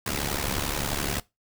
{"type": "noise with amplitude modulation", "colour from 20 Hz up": "pink", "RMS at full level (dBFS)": -25, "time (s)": [0.06, 1.2], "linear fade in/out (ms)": 5, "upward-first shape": "sine", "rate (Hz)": 71.4, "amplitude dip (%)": 80, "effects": ["noise-tail reverb RT60 0.2 s tail -20 dB re dry"]}